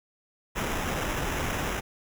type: noise with sample-and-hold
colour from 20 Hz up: pink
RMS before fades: -30 dBFS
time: 0.55-1.81 s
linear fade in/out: 20 ms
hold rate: 4410 Hz
effects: none